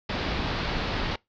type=low-pass noise; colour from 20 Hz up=pink; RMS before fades=-29 dBFS; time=0.09-1.16 s; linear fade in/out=5 ms; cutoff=4800 Hz; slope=48 dB/octave; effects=noise-tail reverb RT60 0.2 s tail -24 dB re dry